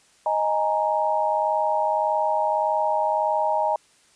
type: chord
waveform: sine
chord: D# suspended fourth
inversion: none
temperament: equal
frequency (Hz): 622.3 / 830.6 / 932.3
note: D#5 / G#5 / A#5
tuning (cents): 0 / 0 / 0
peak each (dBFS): -24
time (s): 0.26-3.76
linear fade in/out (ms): 2
effects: white hiss -58 dBFS RMS until 4.15 s + resampled to 22050 Hz